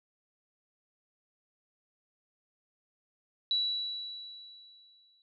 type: tone with exponential decay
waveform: sine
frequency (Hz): 3929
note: B7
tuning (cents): -10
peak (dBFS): -25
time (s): 3.51-5.22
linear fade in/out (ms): 1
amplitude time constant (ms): 370
effects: none